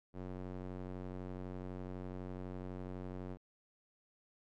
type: tone with band-pass filter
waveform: square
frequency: 46 Hz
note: F#1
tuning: 9 cents flat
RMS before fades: -44 dBFS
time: 0.13-3.38 s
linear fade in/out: 50 ms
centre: 330 Hz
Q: 0.66
effects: MP3 64 kbps